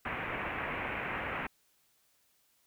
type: low-pass noise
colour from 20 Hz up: white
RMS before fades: -37 dBFS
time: 0.05-1.47 s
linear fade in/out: 5 ms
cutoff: 2500 Hz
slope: 48 dB/octave
effects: white hiss -71 dBFS RMS until 2.66 s